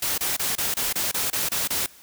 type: noise bursts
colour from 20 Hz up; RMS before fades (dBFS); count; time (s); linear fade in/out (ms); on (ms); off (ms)
white; -25; 10; 0.02-1.863; 5; 160; 27
effects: white hiss -50 dBFS RMS until 2.02 s